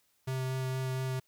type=tone with vibrato; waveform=square; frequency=130.5 Hz; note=C3; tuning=4 cents flat; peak=-32 dBFS; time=0.27-1.2 s; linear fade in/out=10 ms; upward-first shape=sine; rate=4.3 Hz; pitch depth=9 cents each way; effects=white hiss -72 dBFS RMS until 1.27 s